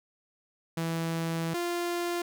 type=tone pair in turn; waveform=sawtooth; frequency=164.81 / 347.4 Hz; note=E3 / F4; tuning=0 / -9 cents; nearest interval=octave + minor second; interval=1291 cents; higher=second; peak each=-25 dBFS; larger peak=neither; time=0.77-1.54 / 1.54-2.22 s; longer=first; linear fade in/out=5 ms; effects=none